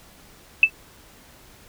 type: tone with exponential decay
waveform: sine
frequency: 2637 Hz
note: E7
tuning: in tune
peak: -5 dBFS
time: 0.63-0.7 s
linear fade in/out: 2 ms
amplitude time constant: 15 ms
effects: pink hiss -50 dBFS RMS until 1.68 s